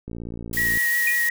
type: click train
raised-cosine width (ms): 3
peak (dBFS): -21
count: 41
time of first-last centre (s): 0.08-0.773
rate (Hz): 57.7
type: noise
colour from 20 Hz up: blue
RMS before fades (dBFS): -29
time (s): 0.53-1.29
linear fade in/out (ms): 2
type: tone with vibrato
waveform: sine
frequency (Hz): 1900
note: A#6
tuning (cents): +33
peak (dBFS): -19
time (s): 0.57-1.3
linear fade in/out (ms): 2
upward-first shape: sine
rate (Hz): 5.6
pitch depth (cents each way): 16
type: tone with exponential decay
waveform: triangle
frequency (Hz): 2443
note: D#7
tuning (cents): -32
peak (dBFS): -17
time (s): 1.07-1.22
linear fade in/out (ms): 5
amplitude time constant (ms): 31
effects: none